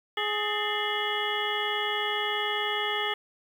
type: harmonic tone with a mistuned harmonic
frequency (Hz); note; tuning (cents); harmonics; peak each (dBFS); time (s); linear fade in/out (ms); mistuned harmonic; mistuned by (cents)
418.8; G#4; +15; 1 / 2 / 3 / 4 / 5 / 7 / 8; -34 / -34 / -34 / -34 / -34 / -34 / -34; 0.17-3.14; 5; 4; +110
effects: 9-bit